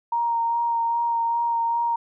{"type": "tone with vibrato", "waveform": "sine", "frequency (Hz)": 932.3, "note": "A#5", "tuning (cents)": 0, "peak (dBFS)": -20, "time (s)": [0.12, 1.96], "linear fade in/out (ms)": 5, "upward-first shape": "sine", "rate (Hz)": 2.5, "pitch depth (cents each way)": 15, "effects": []}